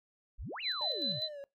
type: exponential two-way sweep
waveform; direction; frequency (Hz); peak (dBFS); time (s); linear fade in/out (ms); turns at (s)
sine; up then down; 30.87 to 2960 to 113.7; -39; 0.38-1.2; 20; 0.61
type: tone with tremolo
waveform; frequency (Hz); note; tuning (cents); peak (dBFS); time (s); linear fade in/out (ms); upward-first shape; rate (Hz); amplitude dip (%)
sine; 4018; B7; +29; -31; 0.62-1.29; 50; square; 5; 50
type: tone with vibrato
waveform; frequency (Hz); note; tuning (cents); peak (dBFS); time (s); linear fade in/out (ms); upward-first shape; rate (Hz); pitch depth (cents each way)
triangle; 592; D5; +14; -40; 0.81-1.44; 0; triangle; 2.9; 120
effects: noise-tail reverb RT60 0.2 s tail -23 dB re dry